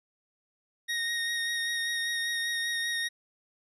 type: tone with vibrato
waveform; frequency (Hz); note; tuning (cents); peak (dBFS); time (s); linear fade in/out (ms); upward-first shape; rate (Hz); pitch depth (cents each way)
25% pulse; 1864.7; A#6; 0; -25; 0.88-3.09; 20; sine; 5.1; 16
effects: resampled to 24000 Hz